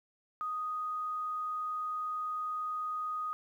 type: tone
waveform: sine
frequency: 1244.5 Hz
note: D#6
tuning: in tune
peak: -33 dBFS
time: 0.41-3.33 s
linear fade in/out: 0 ms
effects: 11-bit